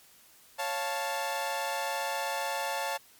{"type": "chord", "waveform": "sawtooth", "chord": "Db augmented", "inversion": "none", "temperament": "equal", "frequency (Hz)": [554.4, 698.5, 880], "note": ["Db5", "F5", "A5"], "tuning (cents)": [0, 0, 0], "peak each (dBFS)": [-32, -33, -29], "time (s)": [0.58, 2.98], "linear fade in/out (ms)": 20, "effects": ["white hiss -58 dBFS RMS until 3.19 s", "MP3 96 kbps"]}